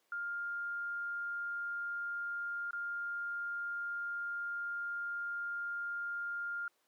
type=tone with dropouts; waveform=sine; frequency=1404 Hz; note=F6; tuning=9 cents sharp; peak=-36 dBFS; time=0.12-6.68 s; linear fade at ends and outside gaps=2 ms; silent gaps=2.709-2.731 s; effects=pink hiss -75 dBFS RMS until 6.87 s + high-pass 400 Hz 12 dB/octave